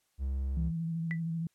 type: tone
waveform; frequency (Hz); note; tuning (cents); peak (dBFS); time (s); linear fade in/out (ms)
triangle; 67.2; C2; +47; -28; 0.18-0.72; 50
type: tone with vibrato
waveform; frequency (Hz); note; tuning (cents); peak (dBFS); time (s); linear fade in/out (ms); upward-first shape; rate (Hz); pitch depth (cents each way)
sine; 164.81; E3; 0; -31; 0.57-1.47; 2; square; 13; 22
type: tone with exponential decay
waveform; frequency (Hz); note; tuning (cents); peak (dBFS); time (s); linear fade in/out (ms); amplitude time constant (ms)
sine; 1975.5; B6; 0; -30; 1.11-1.2; 0; 19
effects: white hiss -75 dBFS RMS until 1.54 s + low-pass 12000 Hz 12 dB/octave